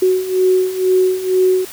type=beating tone pair; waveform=sine; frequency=370 / 372.1 Hz; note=F#4 / F#4; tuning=0 / +10 cents; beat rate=2.1 Hz; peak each=-17 / -13 dBFS; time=0.02-1.65 s; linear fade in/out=5 ms; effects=white hiss -34 dBFS RMS until 1.72 s

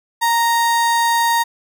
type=tone; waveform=35% pulse; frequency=931 Hz; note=A#5; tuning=2 cents flat; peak=-12 dBFS; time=0.21-1.44 s; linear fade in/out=20 ms; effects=none

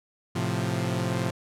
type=chord; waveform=sawtooth; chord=F major; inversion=first; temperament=equal; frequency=110 / 130.81 / 174.61 Hz; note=A2 / C3 / F3; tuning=0 / 0 / 0 cents; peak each=-26 dBFS; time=0.35-1.31 s; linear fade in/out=10 ms; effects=low-pass 11000 Hz 12 dB/octave

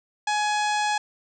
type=harmonic tone; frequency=840 Hz; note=G#5; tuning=19 cents sharp; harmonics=1 / 2 / 3 / 4 / 5 / 6 / 7 / 8 / 9 / 10; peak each=-23 / -29 / -33 / -35 / -37 / -39 / -40 / -41 / -42 / -43 dBFS; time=0.27-0.98 s; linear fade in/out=5 ms; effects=none

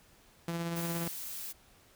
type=tone with tremolo; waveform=sawtooth; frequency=168.8 Hz; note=E3; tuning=41 cents sharp; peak=-28 dBFS; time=0.48-1.08 s; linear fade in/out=2 ms; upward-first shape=triangle; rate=17 Hz; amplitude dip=35%
type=noise; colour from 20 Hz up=blue; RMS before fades=-41 dBFS; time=0.75-1.53 s; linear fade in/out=20 ms
effects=pink hiss -62 dBFS RMS until 1.95 s

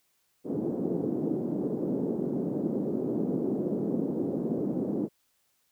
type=band-pass noise; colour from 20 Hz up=white; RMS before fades=-30 dBFS; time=0.44-5.09 s; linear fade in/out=50 ms; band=170 to 390 Hz; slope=24 dB/octave; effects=white hiss -72 dBFS RMS until 5.71 s

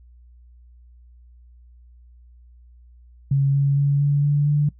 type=tone with pitch steps; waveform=sine; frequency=138.2 / 139.89 / 141.59 / 143.32 / 145.07 / 146.84 Hz; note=C#3 / C#3 / C#3 / D3 / D3 / D3; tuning=-5 / +16 / +37 / -42 / -21 / 0 cents; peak=-15 dBFS; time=3.31-4.69 s; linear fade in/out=5 ms; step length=230 ms; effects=noise-tail reverb RT60 0.1 s tail -20 dB re dry + added 60 Hz sine -46 dBFS peak until 4.79 s

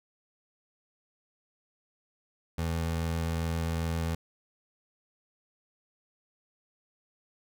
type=tone; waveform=25% pulse; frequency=82.5 Hz; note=E2; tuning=2 cents sharp; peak=-25 dBFS; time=2.58-4.15 s; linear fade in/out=5 ms; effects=none

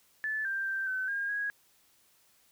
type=tone with pitch steps; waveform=sine; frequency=1740 / 1580 / 1568 / 1524 / 1617 / 1652 Hz; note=A6 / G6 / G6 / G6 / G#6 / G#6; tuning=-20 / +13 / 0 / -49 / -47 / -10 cents; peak=-30 dBFS; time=0.24-1.5 s; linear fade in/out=0 ms; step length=210 ms; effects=white hiss -66 dBFS RMS until 2.51 s

